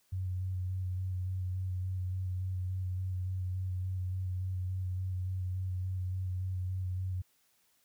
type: tone with vibrato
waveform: sine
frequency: 92.5 Hz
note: F#2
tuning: in tune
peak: -32 dBFS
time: 0.12-7.22 s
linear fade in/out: 10 ms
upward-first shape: square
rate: 3.5 Hz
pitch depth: 17 cents each way
effects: white hiss -71 dBFS RMS until 7.84 s